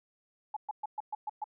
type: tone bursts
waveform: sine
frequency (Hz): 850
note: G#5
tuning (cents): +40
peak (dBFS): -32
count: 7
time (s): 0.54-1.442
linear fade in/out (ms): 5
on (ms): 26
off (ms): 120
effects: none